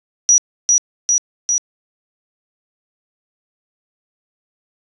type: tone with echo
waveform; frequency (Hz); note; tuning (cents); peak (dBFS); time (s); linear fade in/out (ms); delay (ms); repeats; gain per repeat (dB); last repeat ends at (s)
sine; 5820; F#8; -29; -7; 0.29-0.38; 0; 400; 3; -2; 1.58
effects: resampled to 22050 Hz + 7-bit